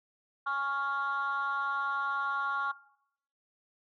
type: chord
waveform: sine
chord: Db major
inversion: second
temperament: equal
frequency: 830.6 / 1108.7 / 1396.9 Hz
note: Ab5 / Db6 / F6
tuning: 0 / 0 / 0 cents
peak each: -37 / -31 / -31 dBFS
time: 0.46-2.72 s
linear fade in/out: 10 ms
effects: noise-tail reverb RT60 0.7 s tail -19 dB re dry + tanh soft clip ceiling -25 dBFS